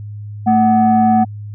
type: tone pair together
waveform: sine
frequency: 222.4 / 747 Hz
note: A3 / F#5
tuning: +19 / +16 cents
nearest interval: octave + major sixth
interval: 2097 cents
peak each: -10 dBFS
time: 0.46-1.25 s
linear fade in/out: 20 ms
effects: tanh soft clip ceiling -4 dBFS + added 104 Hz sine -26 dBFS peak until 1.54 s